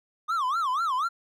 triangle tone with vibrato, 1174.7 Hz, D6, in tune, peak -22 dBFS, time 0.28-1.09 s, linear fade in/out 20 ms, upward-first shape sine, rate 4.1 Hz, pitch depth 280 cents each way, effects none

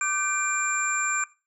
sine tone cluster, 1184 / 1536 / 2370 / 7320 Hz, D6 / G6 / D7 / A#8, +14 / -36 / +15 / -32 cents, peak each -29 dBFS, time 0.01-1.24 s, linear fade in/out 2 ms, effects noise-tail reverb RT60 0.3 s tail -19 dB re dry

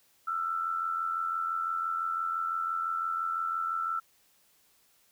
sine tone with amplitude modulation, 1334 Hz, E6, 20 cents sharp, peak -26 dBFS, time 0.27-4 s, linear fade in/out 10 ms, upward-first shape sine, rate 85.9 Hz, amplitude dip 60%, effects white hiss -66 dBFS RMS until 5.11 s

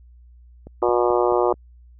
click train, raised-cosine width 2 ms, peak -25 dBFS, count 5, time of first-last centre 0.67-1.54 s, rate 4.6 Hz
harmonic tone, 120.9 Hz, B2, 36 cents flat, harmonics 3 / 4 / 5 / 6 / 7 / 8 / 9 / 10, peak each -20 / -22 / -24 / -26 / -27 / -28 / -29 / -30 dBFS, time 0.82-1.53 s, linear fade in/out 5 ms
effects added 60 Hz sine -45 dBFS peak until 1.99 s

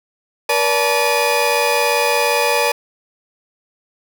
35% pulse tone cluster, 477.7 / 575 / 870 / 2466 Hz, A#4 / D5 / A5 / D#7, +42 / -37 / -20 / -16 cents, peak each -18 dBFS, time 0.49-2.72 s, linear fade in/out 5 ms, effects none

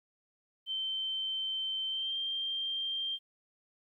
sine tone with pitch glide, 3102 to 3173 Hz, G7 to G7, -19 to +20 cents, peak -32 dBFS, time 0.66-3.19 s, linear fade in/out 50 ms, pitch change +39 cents, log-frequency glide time 1.88-2.17 s, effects 12-bit

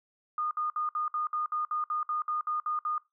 sine tone bursts, 1224 Hz, D#6, 29 cents flat, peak -28 dBFS, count 14, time 0.38-2.98 s, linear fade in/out 2 ms, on 130 ms, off 60 ms, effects noise-tail reverb RT60 0.2 s tail -20 dB re dry

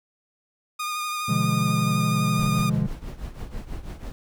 sawtooth tone with vibrato, 1223 Hz, D#6, 30 cents flat, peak -23 dBFS, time 0.79-2.7 s, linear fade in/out 10 ms, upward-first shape triangle, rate 12 Hz, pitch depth 23 cents each way
triangle chord, B diminished seventh, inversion none, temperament equal with one note detuned, 123.47 / 146.83 / 170.72 / 207.7 Hz, B2 / D3 / F3 / Ab3, 0 / 0 / -39 / 0 cents, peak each -24 dBFS, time 1.28-2.87 s, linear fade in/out 10 ms
brown noise with tremolo, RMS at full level -31 dBFS, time 2.39-4.12 s, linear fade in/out 0 ms, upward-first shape triangle, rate 6.1 Hz, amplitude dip 80%
effects none

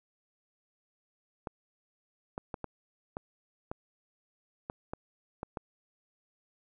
clicks, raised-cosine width 1 ms, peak -22 dBFS, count 10, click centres 1.472 / 2.379 / 2.542 / 2.643 / 3.169 / 3.715 / 4.699 / 4.935 / 5.431 / 5.572 s, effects none

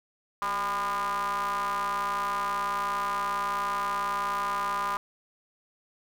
square ring-modulated tone, 103.7 Hz, G#2, 2 cents flat, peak -25 dBFS, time 0.42-4.97 s, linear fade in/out 0 ms, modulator 1110 Hz, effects none

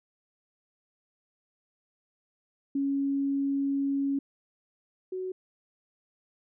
sine tone pair in turn, 277.2 / 371.9 Hz, C#4 / F#4, 0 / +9 cents, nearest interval perfect fourth, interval 509 cents, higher second, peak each -25 / -31 dBFS, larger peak first, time 2.75-4.19 / 5.12-5.32 s, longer first, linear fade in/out 5 ms, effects none

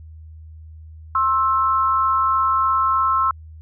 sine tone pair together, 1061.7 / 1318.5 Hz, C6 / E6, +25 / 0 cents, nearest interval major third, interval 375 cents, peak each -18 dBFS, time 1.15-3.31 s, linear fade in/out 2 ms, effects added 79 Hz sine -37 dBFS peak until 3.61 s

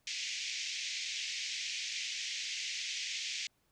pink band-pass noise, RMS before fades -39 dBFS, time 0.07-3.47 s, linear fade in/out 2 ms, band 2100 to 6800 Hz, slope 48 dB/octave, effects pink hiss -75 dBFS RMS until 3.71 s

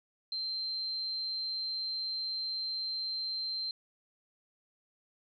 sine tone, 4132 Hz, C8, 22 cents flat, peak -33 dBFS, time 0.32-3.71 s, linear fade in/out 2 ms, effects none

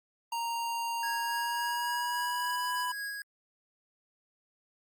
square tone with pitch glide, 931 to 992.1 Hz, A#5 to B5, -2 to +8 cents, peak -32 dBFS, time 0.32-2.92 s, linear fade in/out 5 ms, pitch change +110 cents, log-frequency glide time 1.14-2.68 s
square tone with tremolo, 1651 Hz, G#6, 11 cents flat, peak -35 dBFS, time 1.03-3.22 s, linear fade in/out 2 ms, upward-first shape sine, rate 3.6 Hz, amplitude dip 30%
effects Opus 48 kbps

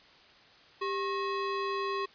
square ring-modulated tone, 740 Hz, F#5, in tune, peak -28 dBFS, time 0.81-2.06 s, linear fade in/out 10 ms, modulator 345 Hz, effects white hiss -57 dBFS RMS until 2.14 s + resampled to 11025 Hz

